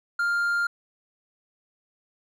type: tone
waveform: triangle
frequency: 1400 Hz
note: F6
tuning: 4 cents sharp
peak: -20 dBFS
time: 0.19-0.67 s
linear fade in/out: 5 ms
effects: none